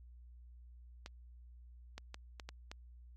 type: clicks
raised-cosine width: 0.2 ms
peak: -28 dBFS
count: 6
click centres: 1.061 / 1.98 / 2.144 / 2.398 / 2.49 / 2.715 s
effects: added 60 Hz sine -53 dBFS peak until 3.16 s + MP3 64 kbps